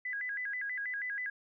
sine tone with vibrato, 1812 Hz, A#6, 50 cents flat, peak -34 dBFS, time 0.05-1.3 s, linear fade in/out 5 ms, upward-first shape square, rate 6.2 Hz, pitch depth 170 cents each way, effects none

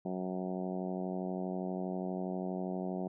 harmonic tone, 92.4 Hz, F#2, 2 cents flat, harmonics 2 / 3 / 4 / 5 / 6 / 7 / 8 / 9 / 10, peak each -37 / -43 / -41 / -48 / -47 / -44 / -46 / -54 / -58 dBFS, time 0.05-3.08 s, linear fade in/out 5 ms, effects none

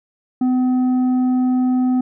triangle tone with tanh clipping, 253.5 Hz, B3, 45 cents sharp, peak -15 dBFS, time 0.41-2.01 s, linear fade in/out 5 ms, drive 10 dB, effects none

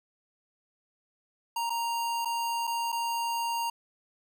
square tone with dropouts, 932.3 Hz, A#5, in tune, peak -29 dBFS, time 1.56-3.7 s, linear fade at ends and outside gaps 5 ms, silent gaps 1.697-1.702 / 2.249-2.255 / 2.671-2.674 / 2.92-2.925 s, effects none

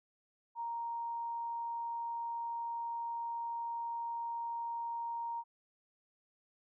sine tone, 933 Hz, A#5, 1 cent sharp, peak -36 dBFS, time 0.55-5.44 s, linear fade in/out 50 ms, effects none

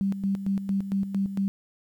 sine tone with tremolo, 196 Hz, G3, in tune, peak -22 dBFS, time 0.01-1.48 s, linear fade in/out 0 ms, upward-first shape square, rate 4.4 Hz, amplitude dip 65%, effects 10-bit

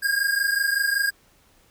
square tone pair together, 1609 / 1634.3 Hz, G6 / G#6, +45 / -28 cents, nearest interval unison, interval 27 cents, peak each -24 dBFS, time 0.02-1.11 s, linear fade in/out 20 ms, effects pink hiss -59 dBFS RMS until 1.7 s

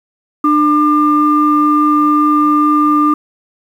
sine tone pair together, 299.2 / 1197 Hz, D4 / D6, +32 / +33 cents, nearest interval 2 octaves, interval 2401 cents, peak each -10 dBFS, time 0.44-3.14 s, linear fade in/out 5 ms, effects tanh soft clip ceiling 0 dBFS + 7-bit

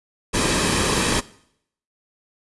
pink noise with comb filter, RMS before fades -20 dBFS, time 0.33-1.21 s, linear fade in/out 20 ms, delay 1.4 ms, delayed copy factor -0.5, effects noise-tail reverb RT60 0.7 s tail -20 dB re dry + resampled to 24000 Hz

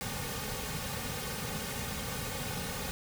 pink noise with comb filter, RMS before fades -37 dBFS, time 0.01-2.91 s, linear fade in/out 0 ms, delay 3 ms, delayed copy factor -0.8, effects none

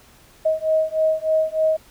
sine beating tone pair, 630 / 633.3 Hz, D#5 / D#5, +21 / +30 cents, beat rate 3.3 Hz, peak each -20 dBFS, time 0.45-1.77 s, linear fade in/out 10 ms, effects pink hiss -51 dBFS RMS until 1.9 s

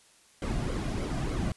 brown noise with flanger, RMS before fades -31 dBFS, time 0.42-1.52 s, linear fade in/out 2 ms, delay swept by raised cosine 1.1 to 2.3 ms, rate 3.3 Hz, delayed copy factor -0.6, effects white hiss -60 dBFS RMS until 1.56 s + resampled to 24000 Hz

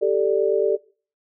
sine chord, G suspended second, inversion none, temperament just, 392 / 441 / 588 Hz, G4 / A4 / D5, 0 / +4 / +2 cents, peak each -21 / -20 / -23 dBFS, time 0.01-0.77 s, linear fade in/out 20 ms, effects noise-tail reverb RT60 0.4 s tail -21 dB re dry

